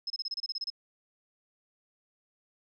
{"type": "tone bursts", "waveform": "sine", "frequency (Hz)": 5160, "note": "E8", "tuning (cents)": -38, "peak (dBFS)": -31, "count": 11, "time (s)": [0.07, 0.702], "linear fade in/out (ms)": 5, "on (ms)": 32, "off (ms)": 28, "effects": []}